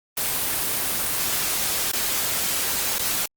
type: noise with dropouts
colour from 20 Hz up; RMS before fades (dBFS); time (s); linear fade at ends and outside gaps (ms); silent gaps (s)
white; -24; 0.17-3.26; 5; 1.918-1.932 / 2.985-2.992
effects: Opus 24 kbps